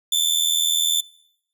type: tone with amplitude modulation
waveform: sawtooth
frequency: 3520 Hz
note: A7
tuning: in tune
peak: -11 dBFS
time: 0.12-1.01 s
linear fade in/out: 5 ms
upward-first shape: sine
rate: 80 Hz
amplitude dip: 75%
effects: noise-tail reverb RT60 0.8 s tail -24 dB re dry